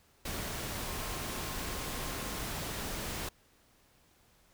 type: tone in noise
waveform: sine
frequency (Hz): 1064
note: C6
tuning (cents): +29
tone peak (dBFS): -49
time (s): 0.88-2.41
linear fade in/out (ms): 5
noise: pink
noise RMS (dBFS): -38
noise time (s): 0.25-3.29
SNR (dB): -14
effects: pink hiss -66 dBFS RMS until 4.53 s